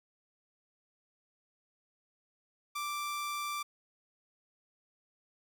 sawtooth tone, 1174.7 Hz, D6, in tune, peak -31 dBFS, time 2.75-3.63 s, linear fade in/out 10 ms, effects none

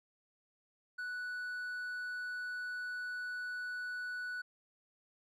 sine tone with hard clipping, 1480 Hz, F#6, in tune, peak -39 dBFS, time 0.98-4.42 s, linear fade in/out 10 ms, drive 3 dB, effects none

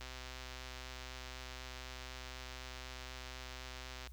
click train, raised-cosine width 0.2 ms, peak -30 dBFS, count 521, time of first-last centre 0.01-4.072 s, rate 128 Hz, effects added 60 Hz sine -49 dBFS peak until 4.12 s + white hiss -68 dBFS RMS until 4.12 s

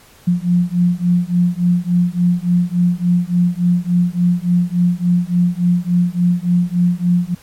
sine beating tone pair, 174.61 / 178.11 Hz, F3 / F3, 0 / +34 cents, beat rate 3.5 Hz, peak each -15 dBFS, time 0.27-7.35 s, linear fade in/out 10 ms, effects pink hiss -46 dBFS RMS until 7.42 s + MP3 64 kbps

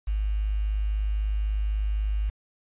sine tone with quantisation, 51.91 Hz, G#1, in tune, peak -23 dBFS, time 0.07-2.3 s, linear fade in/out 10 ms, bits 8, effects resampled to 8000 Hz

